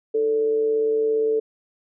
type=tone with amplitude modulation; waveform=sine; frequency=441.3 Hz; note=A4; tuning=5 cents sharp; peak=-16 dBFS; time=0.14-1.4 s; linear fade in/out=10 ms; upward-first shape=sine; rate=132 Hz; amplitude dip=40%; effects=none